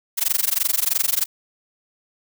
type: noise with amplitude modulation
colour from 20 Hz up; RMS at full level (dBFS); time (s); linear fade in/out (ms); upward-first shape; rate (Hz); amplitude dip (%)
blue; -17; 0.17-1.26; 20; sine; 23; 100
effects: none